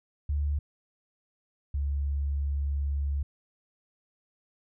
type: tone pair in turn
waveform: sine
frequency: 72.7 / 70.67 Hz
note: D2 / C#2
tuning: -17 / +34 cents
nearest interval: unison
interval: 49 cents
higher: first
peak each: -25 / -26 dBFS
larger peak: first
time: 0.29-0.59 / 1.74-3.23 s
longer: second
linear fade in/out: 5 ms
effects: none